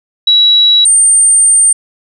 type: tone pair in turn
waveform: sine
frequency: 3900 / 8788 Hz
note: B7 / C#9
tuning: -23 / -16 cents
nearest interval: octave + major second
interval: 1407 cents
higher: second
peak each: -4 dBFS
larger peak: neither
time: 0.27-0.85 / 0.85-1.73 s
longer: second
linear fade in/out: 5 ms
effects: none